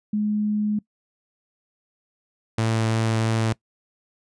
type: tone pair in turn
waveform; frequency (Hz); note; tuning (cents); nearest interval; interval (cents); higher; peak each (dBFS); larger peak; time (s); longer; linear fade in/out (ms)
sine / sawtooth; 210.2 / 112.09; G#3 / A2; +21 / +33; major seventh; 1088; first; -20 / -16; second; 0.13-0.79 / 2.58-3.53; second; 5
effects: noise-tail reverb RT60 0.1 s tail -22 dB re dry + resampled to 22050 Hz